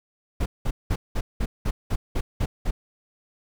brown noise bursts, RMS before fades -23 dBFS, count 10, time 0.4-2.71 s, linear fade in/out 10 ms, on 60 ms, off 190 ms, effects none

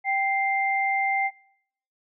sine tone pair together, 782.1 / 2093 Hz, G5 / C7, -4 / 0 cents, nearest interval octave + perfect fourth, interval 1704 cents, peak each -24 dBFS, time 0.04-1.31 s, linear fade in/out 50 ms, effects noise-tail reverb RT60 0.7 s tail -24 dB re dry

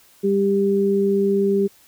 sine tone pair together, 198.4 / 395.8 Hz, G3 / G4, +21 / +17 cents, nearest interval octave, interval 1196 cents, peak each -20 / -17 dBFS, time 0.23-1.68 s, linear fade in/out 20 ms, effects white hiss -53 dBFS RMS until 1.87 s

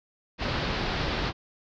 pink low-pass noise, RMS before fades -29 dBFS, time 0.38-1.33 s, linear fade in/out 50 ms, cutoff 4900 Hz, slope 48 dB/octave, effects none

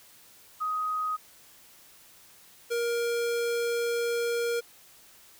sine / square tone pair in turn, 1254 / 470.8 Hz, D#6 / A#4, +13 / +17 cents, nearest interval octave + perfect fourth, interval 1696 cents, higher first, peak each -27 dBFS, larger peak neither, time 0.6-1.17 / 2.7-4.61 s, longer second, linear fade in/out 20 ms, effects white hiss -55 dBFS RMS until 5.39 s

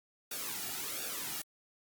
white noise with flanger, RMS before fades -39 dBFS, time 0.31-1.42 s, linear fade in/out 5 ms, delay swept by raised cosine 0.97 to 1.95 ms, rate 1.4 Hz, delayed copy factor -0.7, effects Opus 48 kbps

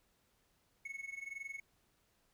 triangle tone with amplitude modulation, 2200 Hz, C#7, 14 cents flat, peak -38 dBFS, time 0.85-1.6 s, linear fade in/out 5 ms, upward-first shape sine, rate 21.7 Hz, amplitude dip 85%, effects pink hiss -75 dBFS RMS until 2.33 s

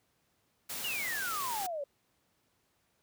white noise, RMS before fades -39 dBFS, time 0.69-1.67 s, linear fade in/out 10 ms
sine exponential sweep, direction down, 2960 to 546 Hz, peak -34 dBFS, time 0.84-1.84 s, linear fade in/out 5 ms
effects pink hiss -74 dBFS RMS until 3.02 s + high-pass 80 Hz 12 dB/octave

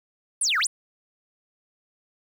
sine exponential two-way sweep, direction down then up, 10780 to 1188 to 10780 Hz, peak -19 dBFS, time 0.41-0.67 s, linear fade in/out 5 ms, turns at 0.59 s, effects tanh soft clip ceiling -17 dBFS + 8-bit

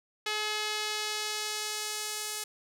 sawtooth tone with band-pass filter sweep, 425.3 Hz, G#4, 41 cents sharp, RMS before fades -34 dBFS, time 0.26-2.44 s, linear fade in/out 5 ms, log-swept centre 3400 to 8600 Hz, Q 0.91, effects none

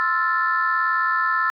sine chord, F major seventh, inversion second, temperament equal, 1046.5 / 1318.5 / 1396.9 / 1760 Hz, C6 / E6 / F6 / A6, 0 / 0 / 0 / 0 cents, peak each -25 / -21 / -27 / -22 dBFS, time 0-1.5 s, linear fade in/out 0 ms, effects tanh soft clip ceiling -10 dBFS

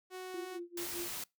sawtooth tone, 370 Hz, F#4, in tune, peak -38 dBFS, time 0.1-0.6 s, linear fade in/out 50 ms
sine tone with tremolo, 346.9 Hz, F4, 12 cents flat, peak -38 dBFS, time 0.34-1.09 s, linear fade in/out 2 ms, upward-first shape sine, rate 4.9 Hz, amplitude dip 95%
white noise, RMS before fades -41 dBFS, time 0.77-1.24 s, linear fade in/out 5 ms
effects noise-tail reverb RT60 0.2 s tail -24 dB re dry

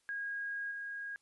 sine tone with level steps, 1636 Hz, G#6, 26 cents flat, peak -36 / -39 dBFS, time 0.09-1.16 s, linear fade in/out 0 ms, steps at 0.71 s, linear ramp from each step 5 ms, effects white hiss -75 dBFS RMS until 1.21 s + resampled to 24000 Hz

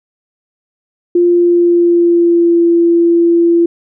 sine tone with pitch glide, 349.2 to 339.8 Hz, F4 to F4, 0 to -47 cents, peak -6 dBFS, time 1.15-3.66 s, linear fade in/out 5 ms, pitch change -47 cents, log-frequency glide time 1.26-2.63 s, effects none

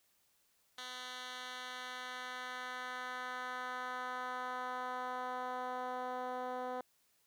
10% pulse tone with band-pass filter sweep, 251.9 Hz, B3, 34 cents sharp, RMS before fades -42 dBFS, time 0.78-6.81 s, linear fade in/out 2 ms, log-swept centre 3400 to 600 Hz, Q 1.2, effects white hiss -74 dBFS RMS until 7.26 s

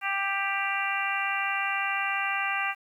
harmonic tone, 394.1 Hz, G4, 9 cents sharp, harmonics 2 / 3 / 4 / 5 / 6 / 7, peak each -33 / -33 / -33 / -33 / -33 / -33 dBFS, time 0.01-2.75 s, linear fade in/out 50 ms, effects 10-bit

